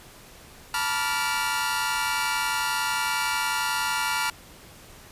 sawtooth tone cluster, 882 / 973 / 1157 / 1397 / 2315 Hz, A5 / B5 / D6 / F6 / D7, +4 / -26 / -26 / 0 / -25 cents, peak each -27 / -26 / -33 / -24 / -32 dBFS, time 0.74-4.3 s, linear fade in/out 2 ms, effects pink hiss -48 dBFS RMS until 5.11 s + resampled to 32000 Hz

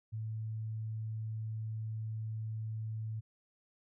sine tone, 110 Hz, A2, in tune, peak -36 dBFS, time 0.12-3.21 s, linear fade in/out 20 ms, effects none

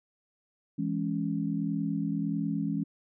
sine chord, C# minor, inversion first, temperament just, 166.31 / 207.9 / 277.2 Hz, E3 / G#3 / C#4, +16 / +2 / 0 cents, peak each -32 dBFS, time 0.78-2.84 s, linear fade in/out 10 ms, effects none

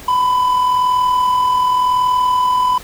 triangle tone with amplitude modulation, 1000 Hz, B5, 21 cents sharp, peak -8 dBFS, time 0.08-2.78 s, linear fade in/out 5 ms, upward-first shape sine, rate 40.9 Hz, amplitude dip 40%, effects pink hiss -36 dBFS RMS until 2.83 s

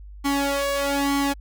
sawtooth tone with flanger, 280.3 Hz, C#4, 19 cents sharp, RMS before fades -23 dBFS, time 0.24-1.34 s, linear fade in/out 20 ms, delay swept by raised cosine 0.94 to 1.79 ms, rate 1.1 Hz, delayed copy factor +0.9, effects added 50 Hz sine -38 dBFS peak until 1.4 s

